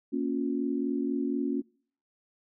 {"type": "chord", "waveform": "sine", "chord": "Bb minor", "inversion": "none", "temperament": "equal with one note detuned", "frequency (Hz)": [233.1, 277.2, 355.9], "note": ["Bb3", "Db4", "F4"], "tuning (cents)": [0, 0, 33], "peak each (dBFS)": [-32, -29, -34], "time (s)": [0.12, 1.62], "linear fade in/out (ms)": 20, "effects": ["noise-tail reverb RT60 0.5 s tail -25 dB re dry"]}